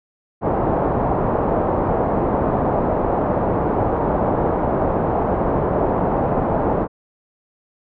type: low-pass noise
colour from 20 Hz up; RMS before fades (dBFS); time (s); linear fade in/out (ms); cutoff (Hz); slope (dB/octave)
white; -19; 0.41-6.88; 50; 860; 24
effects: none